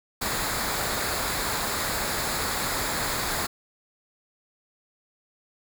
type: noise with comb filter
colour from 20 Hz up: pink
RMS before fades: -28 dBFS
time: 0.21-3.47 s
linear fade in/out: 10 ms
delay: 0.34 ms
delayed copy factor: -0.55
effects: none